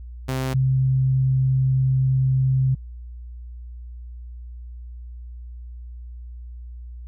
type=tone pair in turn; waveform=sawtooth / sine; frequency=130.81 / 131.57 Hz; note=C3 / C3; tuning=0 / +10 cents; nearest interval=unison; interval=10 cents; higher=second; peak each=-19 / -16 dBFS; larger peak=second; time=0.28-0.54 / 0.54-2.75 s; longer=second; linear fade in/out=10 ms; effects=added 60 Hz sine -34 dBFS peak until 7.07 s